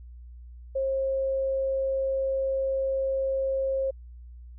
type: tone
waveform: sine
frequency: 536 Hz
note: C5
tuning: 42 cents sharp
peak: -24 dBFS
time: 0.75-3.91 s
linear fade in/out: 10 ms
effects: added 60 Hz sine -42 dBFS peak until 4.58 s